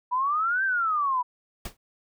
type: exponential two-way sweep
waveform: sine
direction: up then down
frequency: 970 to 1595 to 970 Hz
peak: -22 dBFS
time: 0.11-1.23 s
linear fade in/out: 20 ms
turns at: 0.64 s
type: noise with exponential decay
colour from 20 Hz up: pink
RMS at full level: -30 dBFS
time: 1.65-1.77 s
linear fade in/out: 5 ms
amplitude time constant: 24 ms
effects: none